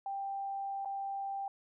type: tone with dropouts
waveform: sine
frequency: 788 Hz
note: G5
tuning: 9 cents sharp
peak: -35 dBFS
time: 0.06-1.48 s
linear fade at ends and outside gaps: 2 ms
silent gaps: 0.849-0.856 s
effects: none